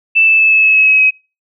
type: tone with pitch steps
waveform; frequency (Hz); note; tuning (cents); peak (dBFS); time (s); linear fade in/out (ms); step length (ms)
sine; 2647 / 2632 / 2617 / 2602 / 2587 / 2572 / 2557 / 2542; E7 / E7 / E7 / E7 / E7 / E7 / D#7 / D#7; +7 / -3 / -13 / -23 / -33 / -43 / +47 / +36; -6; 0.15-1.11; 20; 120
effects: noise-tail reverb RT60 0.3 s tail -25 dB re dry